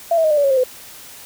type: tone with pitch steps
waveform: sine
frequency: 676 / 648.8 / 622.8 / 597.7 / 573.7 / 550.7 / 528.5 / 507.3 Hz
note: E5 / E5 / D#5 / D5 / D5 / C#5 / C5 / B4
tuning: +43 / -28 / +2 / +30 / -41 / -11 / +17 / +46 cents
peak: -12 dBFS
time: 0.11-0.638 s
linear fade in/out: 5 ms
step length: 66 ms
effects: white hiss -39 dBFS RMS until 1.25 s